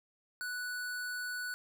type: tone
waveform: square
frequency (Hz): 1480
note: F#6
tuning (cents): 0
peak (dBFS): -37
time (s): 0.41-1.54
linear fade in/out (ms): 0
effects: none